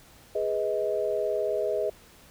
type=chord; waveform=sine; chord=G# minor; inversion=none; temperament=equal with one note detuned; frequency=415.3 / 493.9 / 630.6 Hz; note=G#4 / B4 / D#5; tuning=0 / 0 / +23 cents; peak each=-29 / -31 / -28 dBFS; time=0.35-1.9 s; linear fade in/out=5 ms; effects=pink hiss -54 dBFS RMS until 2.3 s